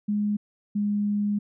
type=tone pair in turn; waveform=sine; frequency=207.7 / 206 Hz; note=G#3 / G#3; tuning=0 / -14 cents; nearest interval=unison; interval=14 cents; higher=first; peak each=-22 dBFS; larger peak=neither; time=0.08-0.37 / 0.75-1.39 s; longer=second; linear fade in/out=10 ms; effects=none